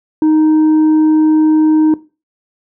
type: tone with tanh clipping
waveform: triangle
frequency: 311.1 Hz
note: D#4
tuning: in tune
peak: -8 dBFS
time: 0.22-1.94 s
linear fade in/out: 2 ms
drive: 8 dB
effects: noise-tail reverb RT60 0.3 s tail -18 dB re dry